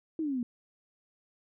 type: exponential sweep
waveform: sine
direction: down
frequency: 330 to 233.1 Hz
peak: -29 dBFS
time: 0.19-0.43 s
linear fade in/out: 2 ms
effects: none